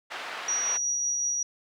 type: band-pass noise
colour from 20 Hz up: pink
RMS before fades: -37 dBFS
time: 0.1-0.78 s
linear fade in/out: 20 ms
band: 850 to 3000 Hz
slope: 12 dB/octave
type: tone with tremolo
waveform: sine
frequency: 5780 Hz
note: F#8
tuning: 41 cents flat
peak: -24 dBFS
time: 0.48-1.43 s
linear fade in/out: 5 ms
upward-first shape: triangle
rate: 5.4 Hz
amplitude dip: 25%
effects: none